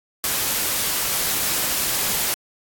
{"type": "noise", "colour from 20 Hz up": "white", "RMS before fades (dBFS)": -22, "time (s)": [0.24, 2.34], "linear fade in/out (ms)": 0, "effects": ["AAC 64 kbps"]}